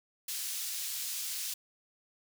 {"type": "high-pass noise", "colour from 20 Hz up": "pink", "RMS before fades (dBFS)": -37, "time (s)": [0.28, 1.54], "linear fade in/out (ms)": 5, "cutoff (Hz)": 4400, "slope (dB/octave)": 12, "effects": []}